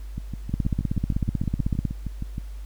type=two click trains; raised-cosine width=5 ms; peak=-11 / -18 dBFS; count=22 / 15; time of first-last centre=0.54-1.853 / 0.18-2.381 s; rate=16 / 6.36 Hz; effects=added 50 Hz sine -33 dBFS peak until 2.65 s + pink hiss -55 dBFS RMS until 2.65 s